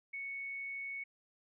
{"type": "tone", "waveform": "sine", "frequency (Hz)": 2217, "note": "C#7", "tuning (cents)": 0, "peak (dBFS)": -39, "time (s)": [0.13, 1.04], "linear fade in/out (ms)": 10, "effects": []}